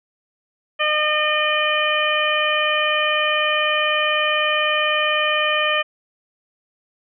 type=harmonic tone; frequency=608 Hz; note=D#5; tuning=40 cents flat; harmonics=1 / 2 / 3 / 4 / 5; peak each=-23 / -23 / -23 / -23 / -23 dBFS; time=0.79-5.83 s; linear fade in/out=20 ms; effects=none